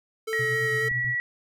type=tone with vibrato; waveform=square; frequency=440 Hz; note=A4; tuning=in tune; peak=-29 dBFS; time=0.27-0.89 s; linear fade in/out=10 ms; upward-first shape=square; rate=3.7 Hz; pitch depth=10 cents each way
type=tone with pitch glide; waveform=sine; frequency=1900 to 1935.4 Hz; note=A#6 to B6; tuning=+33 to -36 cents; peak=-24 dBFS; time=0.33-1.2 s; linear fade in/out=0 ms; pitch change=+31 cents; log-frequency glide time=0.8-0.92 s
type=tone with tremolo; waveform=sine; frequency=125 Hz; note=B2; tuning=21 cents sharp; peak=-29 dBFS; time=0.39-1.15 s; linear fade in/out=5 ms; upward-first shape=sine; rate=9 Hz; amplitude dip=70%
type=clicks; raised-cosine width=5 ms; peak=-29 / -34 dBFS; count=2; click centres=0.914 / 1.045 s
effects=none